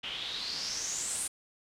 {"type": "noise with low-pass filter sweep", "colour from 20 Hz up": "white", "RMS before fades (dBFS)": -36, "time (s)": [0.03, 1.28], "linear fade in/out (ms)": 10, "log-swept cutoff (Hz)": [2900, 9400], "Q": 6.3, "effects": []}